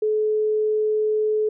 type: tone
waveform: sine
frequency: 429.1 Hz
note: A4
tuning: 43 cents flat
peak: -18 dBFS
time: 0.02-1.49 s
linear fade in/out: 5 ms
effects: none